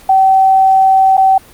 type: tone with dropouts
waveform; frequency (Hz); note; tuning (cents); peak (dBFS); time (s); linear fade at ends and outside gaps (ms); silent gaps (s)
sine; 767; G5; -38; -5; 0.09-1.38; 5; 1.17-1.177
effects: pink hiss -40 dBFS RMS until 1.53 s + Opus 48 kbps